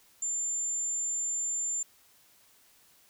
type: tone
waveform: sine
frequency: 7220 Hz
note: A8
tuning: 44 cents sharp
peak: -29 dBFS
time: 0.22-1.83 s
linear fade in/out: 5 ms
effects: white hiss -62 dBFS RMS until 3.09 s